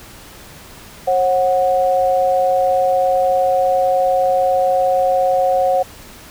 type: tone pair together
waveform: sine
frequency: 539.9 / 737 Hz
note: C#5 / F#5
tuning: -46 / -7 cents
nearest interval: perfect fourth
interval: 539 cents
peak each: -15 dBFS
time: 1.07-5.83 s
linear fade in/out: 10 ms
effects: pink hiss -39 dBFS RMS until 6.3 s